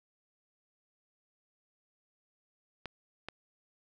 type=clicks; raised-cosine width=0.3 ms; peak=-23 dBFS; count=2; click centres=2.857 / 3.286 s; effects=none